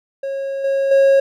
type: tone with level steps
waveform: triangle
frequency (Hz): 546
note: C#5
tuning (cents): -26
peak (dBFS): -19 / -13 / -7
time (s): 0.23-1.2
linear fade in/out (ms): 5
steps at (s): 0.64 / 0.91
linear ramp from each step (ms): 5
effects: none